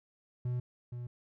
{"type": "tone pair in turn", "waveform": "triangle", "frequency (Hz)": [123.47, 121.56], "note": ["B2", "B2"], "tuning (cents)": [0, -27], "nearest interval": "unison", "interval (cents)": 27, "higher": "first", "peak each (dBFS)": [-29, -36], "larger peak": "first", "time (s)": [[0.45, 0.6], [0.92, 1.07]], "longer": "neither", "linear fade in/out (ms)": 5, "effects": []}